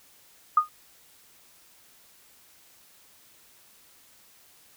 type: tone with exponential decay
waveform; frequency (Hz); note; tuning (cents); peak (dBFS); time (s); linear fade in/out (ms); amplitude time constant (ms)
sine; 1230; D#6; -20; -12; 0.57-0.69; 5; 24
effects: white hiss -57 dBFS RMS until 4.76 s